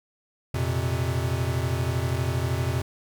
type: chord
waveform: square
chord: F suspended fourth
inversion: none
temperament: equal with one note detuned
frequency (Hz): 87.31 / 118.24 / 130.81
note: F2 / Bb2 / C3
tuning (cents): 0 / +25 / 0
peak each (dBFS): -29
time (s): 0.54-2.82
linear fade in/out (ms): 5
effects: 10-bit

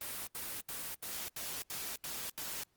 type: noise bursts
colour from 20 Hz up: white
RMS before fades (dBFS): -41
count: 8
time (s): 0.01-2.636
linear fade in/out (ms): 2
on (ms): 260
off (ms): 78
effects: pink hiss -75 dBFS RMS until 2.76 s + Opus 24 kbps

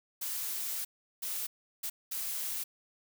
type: noise bursts at uneven times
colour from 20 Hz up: blue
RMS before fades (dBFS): -36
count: 4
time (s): 0.21-0.85 / 1.22-1.47 / 1.83-1.9 / 2.11-2.64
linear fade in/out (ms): 10
effects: none

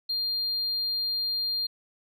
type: tone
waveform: sine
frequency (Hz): 4200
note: C8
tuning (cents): +6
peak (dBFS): -24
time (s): 0.09-1.67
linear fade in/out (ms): 10
effects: tanh soft clip ceiling -24 dBFS

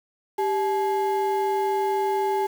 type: ring-modulated tone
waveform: triangle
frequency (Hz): 624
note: D#5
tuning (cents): +5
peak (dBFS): -16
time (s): 0.38-2.47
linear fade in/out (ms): 10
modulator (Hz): 232
effects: 7-bit

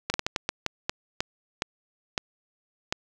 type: slowing click train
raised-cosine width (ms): 0.2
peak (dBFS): -8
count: 12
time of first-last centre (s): 0.1-2.925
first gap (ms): 40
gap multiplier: 1.34
effects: none

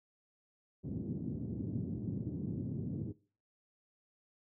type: band-pass noise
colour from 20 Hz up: pink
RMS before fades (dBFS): -39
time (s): 0.83-3.13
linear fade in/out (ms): 20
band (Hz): 100 to 300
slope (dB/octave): 24
effects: noise-tail reverb RT60 0.4 s tail -20 dB re dry

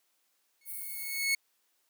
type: tone with exponential growth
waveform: sawtooth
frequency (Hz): 2197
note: C#7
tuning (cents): -16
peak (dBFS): -21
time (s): 0.61-1.35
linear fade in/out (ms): 5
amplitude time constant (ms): 160
type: high-pass noise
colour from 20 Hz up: white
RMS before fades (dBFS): -40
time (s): 0.65-1.28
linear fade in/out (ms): 50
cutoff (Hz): 8700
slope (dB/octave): 96
effects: white hiss -74 dBFS RMS until 1.89 s + high-pass 300 Hz 12 dB/octave

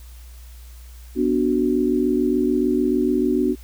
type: chord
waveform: sine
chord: B minor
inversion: none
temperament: equal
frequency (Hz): 246.9 / 293.7 / 370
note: B3 / D4 / F#4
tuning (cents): 0 / 0 / 0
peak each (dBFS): -21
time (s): 1.15-3.56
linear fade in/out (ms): 50
effects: added 60 Hz sine -38 dBFS peak until 3.63 s + white hiss -51 dBFS RMS until 3.63 s

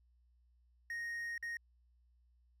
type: tone with dropouts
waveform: triangle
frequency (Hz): 1864.7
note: A#6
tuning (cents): 0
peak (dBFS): -37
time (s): 0.9-1.57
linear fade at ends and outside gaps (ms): 2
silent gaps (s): 1.379-1.426
effects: added 60 Hz sine -67 dBFS peak until 2.6 s

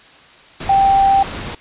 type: tone in noise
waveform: sine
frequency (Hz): 784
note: G5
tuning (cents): 0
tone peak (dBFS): -9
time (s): 0.69-1.23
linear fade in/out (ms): 5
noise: pink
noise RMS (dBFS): -27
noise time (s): 0.6-1.55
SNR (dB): +15
effects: white hiss -44 dBFS RMS until 1.6 s + resampled to 8000 Hz

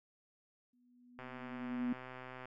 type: tone with exponential growth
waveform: sine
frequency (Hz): 245.5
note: B3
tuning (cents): -10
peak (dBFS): -31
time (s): 0.73-1.93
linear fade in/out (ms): 5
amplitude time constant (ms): 260
type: click train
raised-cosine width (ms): 0.5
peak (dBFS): -33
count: 163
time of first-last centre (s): 1.19-2.456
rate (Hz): 128
effects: none

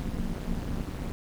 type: noise with amplitude modulation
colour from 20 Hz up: brown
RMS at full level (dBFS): -28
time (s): 0-1.12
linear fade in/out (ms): 0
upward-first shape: sine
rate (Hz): 202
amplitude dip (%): 100
effects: none

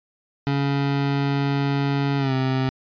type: tone with pitch glide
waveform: 25% pulse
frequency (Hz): 140.1 to 131.48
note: C#3 to C3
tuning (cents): +19 to +9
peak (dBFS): -16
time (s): 0.47-2.69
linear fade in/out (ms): 0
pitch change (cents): -110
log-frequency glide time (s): 2.18-2.33
effects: resampled to 11025 Hz

